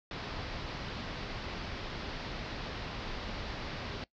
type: low-pass noise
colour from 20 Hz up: pink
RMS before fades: -40 dBFS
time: 0.11-4.04 s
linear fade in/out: 2 ms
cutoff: 5100 Hz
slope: 48 dB/octave
effects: noise-tail reverb RT60 0.1 s tail -20 dB re dry